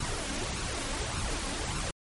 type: noise with flanger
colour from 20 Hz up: pink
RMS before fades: -33 dBFS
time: 0-1.91 s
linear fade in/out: 5 ms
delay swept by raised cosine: 0.74 to 3.74 ms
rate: 1.7 Hz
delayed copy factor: +0.55
effects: MP3 48 kbps